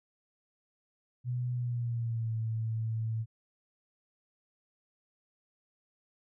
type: tone with pitch glide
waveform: sine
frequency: 123.47 to 111.92 Hz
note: B2 to A2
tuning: 0 to +30 cents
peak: -30 dBFS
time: 1.24-3.26 s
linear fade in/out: 50 ms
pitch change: -170 cents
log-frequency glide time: 1.53-2.35 s
effects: none